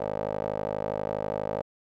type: tone with band-pass filter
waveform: 15% pulse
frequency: 52.3 Hz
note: G#1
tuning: 13 cents sharp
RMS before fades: -31 dBFS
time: 0-1.62 s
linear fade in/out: 5 ms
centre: 610 Hz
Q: 3
effects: none